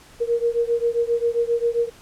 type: beating tone pair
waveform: sine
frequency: 466.2 / 473.7 Hz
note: A#4 / A#4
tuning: 0 / +28 cents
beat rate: 7.5 Hz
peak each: -21 / -22 dBFS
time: 0.2-1.9 s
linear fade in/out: 20 ms
effects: pink hiss -48 dBFS RMS until 2.01 s + low-pass 11000 Hz 12 dB/octave